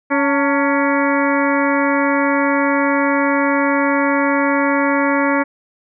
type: harmonic tone with a mistuned harmonic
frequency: 280 Hz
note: C#4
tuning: 18 cents sharp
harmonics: 1 / 2 / 3 / 4 / 5 / 6 / 7 / 8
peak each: -17 / -20 / -22 / -23 / -24 / -25 / -25 / -26 dBFS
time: 0.1-5.44 s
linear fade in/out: 20 ms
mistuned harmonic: 3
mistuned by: +110 cents
effects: none